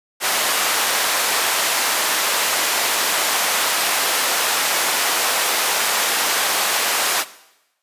pink high-pass noise, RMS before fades -19 dBFS, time 0.2-7.25 s, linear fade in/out 50 ms, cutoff 720 Hz, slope 12 dB/octave, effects noise-tail reverb RT60 0.9 s tail -17 dB re dry + resampled to 32000 Hz

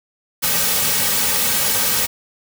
white noise with comb filter, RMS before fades -18 dBFS, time 0.42-2.07 s, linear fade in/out 20 ms, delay 2.9 ms, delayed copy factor -0.75, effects none

